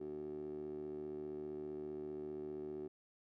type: tone with band-pass filter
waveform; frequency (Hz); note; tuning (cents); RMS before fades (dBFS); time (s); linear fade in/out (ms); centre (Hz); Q
15% pulse; 75.2; D2; +42; -45; 0-2.88; 10; 380; 7.9
effects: none